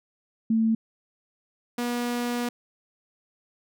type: tone pair in turn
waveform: sine / sawtooth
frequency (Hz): 223.6 / 241.5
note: A3 / B3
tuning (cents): +28 / -39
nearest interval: minor second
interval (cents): 133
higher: second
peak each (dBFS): -19 / -22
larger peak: first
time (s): 0.5-0.75 / 1.78-2.49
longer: second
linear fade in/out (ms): 5
effects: none